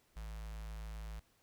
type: tone with notch filter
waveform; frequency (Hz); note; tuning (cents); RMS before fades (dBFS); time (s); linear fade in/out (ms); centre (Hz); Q
square; 53.8; A1; -38; -45; 0.16-1.2; 10; 310; 0.63
effects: pink hiss -72 dBFS RMS until 1.42 s